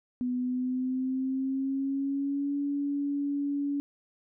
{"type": "tone with pitch glide", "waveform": "sine", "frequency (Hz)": [248.8, 284.2], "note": ["B3", "C#4"], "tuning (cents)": [13, 43], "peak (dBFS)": -27, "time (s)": [0.21, 3.8], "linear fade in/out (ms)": 0, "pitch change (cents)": 230, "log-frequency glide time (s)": [0.34, 2.55], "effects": []}